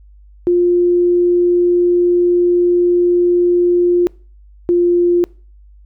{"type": "tone pair in turn", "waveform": "sine", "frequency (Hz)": [351.9, 349.7], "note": ["F4", "F4"], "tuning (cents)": [13, 2], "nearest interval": "unison", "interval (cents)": 11, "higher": "first", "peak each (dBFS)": -9, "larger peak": "neither", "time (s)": [[0.47, 4.07], [4.69, 5.24]], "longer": "first", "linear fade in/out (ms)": 0, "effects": ["noise-tail reverb RT60 0.4 s tail -25 dB re dry", "added 50 Hz sine -40 dBFS peak until 5.85 s"]}